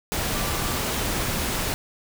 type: tone in noise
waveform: sine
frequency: 1170 Hz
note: D6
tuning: 7 cents flat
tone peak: -37 dBFS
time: 0.35-0.78 s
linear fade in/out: 0 ms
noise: pink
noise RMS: -26 dBFS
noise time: 0.12-1.74 s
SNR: -14 dB
effects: none